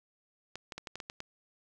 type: clicks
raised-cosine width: 0.2 ms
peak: -23 dBFS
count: 8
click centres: 0.556 / 0.722 / 0.78 / 0.872 / 0.956 / 1.002 / 1.099 / 1.204 s
effects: none